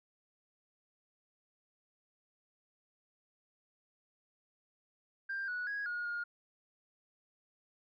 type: tone with pitch steps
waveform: sine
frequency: 1588 / 1469 / 1655 / 1438 / 1423 Hz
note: G6 / F#6 / G#6 / F#6 / F6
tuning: +22 / -13 / -6 / -50 / +32 cents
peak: -34 dBFS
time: 5.29-6.24 s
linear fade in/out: 10 ms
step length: 190 ms
effects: tanh soft clip ceiling -32 dBFS